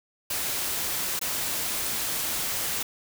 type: noise with dropouts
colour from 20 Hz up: white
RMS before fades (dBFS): -29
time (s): 0.3-2.83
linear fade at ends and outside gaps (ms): 5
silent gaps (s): 1.193-1.213
effects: none